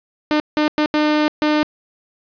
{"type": "tone bursts at uneven times", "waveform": "sawtooth", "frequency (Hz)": 302.2, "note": "D4", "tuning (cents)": 50, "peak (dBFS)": -10, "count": 5, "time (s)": [[0.31, 0.4], [0.57, 0.68], [0.78, 0.86], [0.94, 1.28], [1.42, 1.63]], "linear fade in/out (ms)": 0, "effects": ["resampled to 11025 Hz", "8-bit"]}